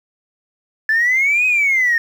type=exponential two-way sweep; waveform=sine; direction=up then down; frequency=1733 to 2538 to 1822 Hz; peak=-11 dBFS; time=0.89-1.98 s; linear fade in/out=2 ms; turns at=1.46 s; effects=tanh soft clip ceiling -9 dBFS + 7-bit